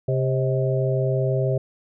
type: harmonic tone with a mistuned harmonic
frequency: 132.4 Hz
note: C3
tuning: 21 cents sharp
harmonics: 1 / 3 / 4 / 5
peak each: -21 / -26 / -27 / -28 dBFS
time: 0.08-1.58 s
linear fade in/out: 5 ms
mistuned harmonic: 5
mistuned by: -69 cents
effects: none